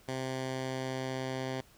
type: tone with low-pass filter sweep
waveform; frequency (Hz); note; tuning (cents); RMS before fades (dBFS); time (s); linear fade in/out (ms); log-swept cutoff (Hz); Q
10% pulse; 130.81; C3; 0; -36; 0.08-1.61; 5; 8100 to 5400; 0.86
effects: pink hiss -61 dBFS RMS until 1.77 s